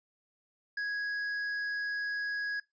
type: tone with tanh clipping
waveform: triangle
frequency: 1661.2 Hz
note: G#6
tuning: in tune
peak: -33 dBFS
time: 0.77-2.6 s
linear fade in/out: 5 ms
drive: 12 dB
effects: noise-tail reverb RT60 0.2 s tail -22 dB re dry + resampled to 16000 Hz